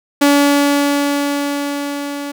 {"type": "tone with level ramp", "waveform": "sawtooth", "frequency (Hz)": 285.5, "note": "D4", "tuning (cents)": -49, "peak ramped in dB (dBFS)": [-4, -19], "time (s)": [0.21, 2.32], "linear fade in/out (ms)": 10, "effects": []}